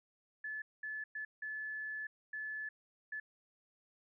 sine tone bursts at uneven times, 1728 Hz, A6, 32 cents flat, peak -39 dBFS, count 6, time 0.44-0.62 / 0.83-1.04 / 1.15-1.25 / 1.42-2.07 / 2.33-2.69 / 3.12-3.2 s, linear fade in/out 5 ms, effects none

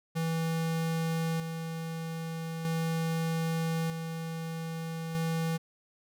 square tone with tremolo, 163.5 Hz, E3, 14 cents flat, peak -29 dBFS, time 0.15-5.58 s, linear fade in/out 20 ms, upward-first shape square, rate 0.4 Hz, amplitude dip 50%, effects none

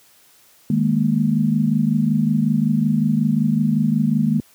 sine chord, D# suspended fourth, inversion none, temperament equal, 155.56 / 207.7 / 233.1 Hz, D#3 / G#3 / A#3, 0 / 0 / 0 cents, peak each -20 / -19 / -19 dBFS, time 0.7-4.4 s, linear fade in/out 2 ms, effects white hiss -53 dBFS RMS until 4.54 s + high-pass 80 Hz 12 dB/octave

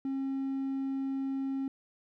triangle tone, 270 Hz, C#4, 45 cents flat, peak -28 dBFS, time 0.05-1.68 s, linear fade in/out 2 ms, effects tanh soft clip ceiling -24 dBFS

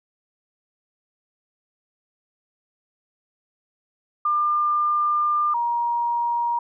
sine tone pair in turn, 1199 / 946.4 Hz, D6 / A#5, +36 / +26 cents, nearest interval major third, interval 410 cents, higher first, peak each -18 / -20 dBFS, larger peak first, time 4.25-5.54 / 5.54-6.59 s, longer first, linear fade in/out 5 ms, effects none

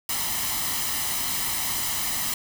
white noise with comb filter, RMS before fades -27 dBFS, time 0.09-2.34 s, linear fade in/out 2 ms, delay 0.99 ms, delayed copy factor +0.6, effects none

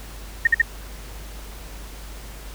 sine tone bursts, 1848 Hz, A#6, 16 cents flat, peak -11 dBFS, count 3, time 0.45-0.618 s, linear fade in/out 5 ms, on 22 ms, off 51 ms, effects added 50 Hz sine -36 dBFS peak until 2.54 s + pink hiss -42 dBFS RMS until 2.54 s

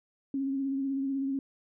sine tone with vibrato, 272 Hz, C#4, 33 cents flat, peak -28 dBFS, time 0.34-1.39 s, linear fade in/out 2 ms, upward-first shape sine, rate 16 Hz, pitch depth 31 cents each way, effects none

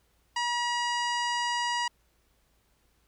harmonic tone with a mistuned harmonic, 960 Hz, B5, 49 cents flat, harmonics 1 / 2 / 3 / 4 / 5 / 6 / 7 / 8 / 9 / 10, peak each -29 / -33 / -35 / -47 / -38 / -44 / -46 / -46 / -54 / -55 dBFS, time 0.36-1.88 s, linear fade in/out 5 ms, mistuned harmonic 10, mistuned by -38 cents, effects added 57 Hz sine -70 dBFS peak until 3.07 s + pink hiss -70 dBFS RMS until 3.07 s

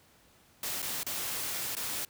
white noise with dropouts, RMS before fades -35 dBFS, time 0.63-2.05 s, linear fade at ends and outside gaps 2 ms, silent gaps 0.82-0.826 / 1.032-1.065 / 1.752-1.767 s, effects pink hiss -62 dBFS RMS until 2.09 s + high-pass 60 Hz 12 dB/octave

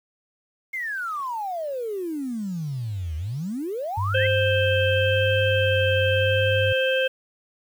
sine exponential two-way sweep, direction down then up, 2166 to 75.1 to 2166 Hz, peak -26 dBFS, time 0.73-4.27 s, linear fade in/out 10 ms, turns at 3.16 s
sine tone with vibrato, 98 Hz, G2, in tune, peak -23 dBFS, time 3.97-6.73 s, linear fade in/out 10 ms, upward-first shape sine, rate 0.89 Hz, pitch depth 34 cents each way
harmonic tone, 524 Hz, C5, 2 cents sharp, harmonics 1 / 3 / 5 / 6, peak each -21 / -26 / -28 / -29 dBFS, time 4.14-7.08 s, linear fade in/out 10 ms
effects 8-bit

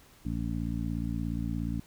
harmonic tone, 57 Hz, A#1, 38 cents flat, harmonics 1 / 2 / 3 / 4 / 5, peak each -35 / -36 / -36 / -36 / -38 dBFS, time 0.25-1.8 s, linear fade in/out 5 ms, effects pink hiss -58 dBFS RMS until 1.86 s

